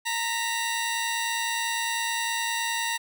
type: tone pair together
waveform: 15% pulse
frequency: 923 / 1955.8 Hz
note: A#5 / B6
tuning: -17 / -17 cents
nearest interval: octave + minor second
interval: 1300 cents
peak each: -21 / -25 dBFS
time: 0.05-2.98 s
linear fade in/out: 20 ms
effects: none